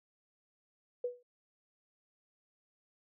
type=tone with exponential decay; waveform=sine; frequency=490.1 Hz; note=B4; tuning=13 cents flat; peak=-29 dBFS; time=1.04-1.23 s; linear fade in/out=5 ms; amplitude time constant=40 ms; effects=none